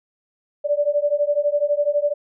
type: beating tone pair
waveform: sine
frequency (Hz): 578 / 590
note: D5 / D5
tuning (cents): -28 / +8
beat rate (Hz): 12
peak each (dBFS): -20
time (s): 0.64-2.14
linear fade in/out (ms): 20
effects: none